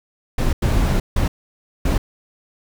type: noise bursts at uneven times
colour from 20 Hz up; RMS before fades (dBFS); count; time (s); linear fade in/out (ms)
brown; -17; 4; 0.38-0.53 / 0.62-1 / 1.16-1.28 / 1.85-1.98; 5
effects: none